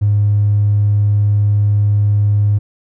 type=tone; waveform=triangle; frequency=103.2 Hz; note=G#2; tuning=10 cents flat; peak=-6 dBFS; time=0.01-2.59 s; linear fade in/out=20 ms; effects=tanh soft clip ceiling -7 dBFS